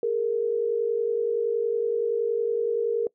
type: tone pair together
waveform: sine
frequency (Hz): 413.9 / 464.6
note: G#4 / A#4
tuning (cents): -6 / -6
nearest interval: major second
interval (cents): 200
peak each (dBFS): -28 / -23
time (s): 0.03-3.07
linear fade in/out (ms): 2
effects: noise-tail reverb RT60 0.1 s tail -23 dB re dry